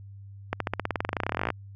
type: accelerating click train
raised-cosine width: 0.5 ms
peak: -11 dBFS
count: 27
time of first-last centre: 0.53-1.503 s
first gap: 73 ms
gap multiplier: 0.94
effects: added 99 Hz sine -42 dBFS peak until 1.75 s